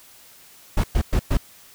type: noise bursts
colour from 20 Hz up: brown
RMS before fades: -18 dBFS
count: 4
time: 0.77-1.372 s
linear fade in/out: 5 ms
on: 68 ms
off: 110 ms
effects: white hiss -49 dBFS RMS until 1.74 s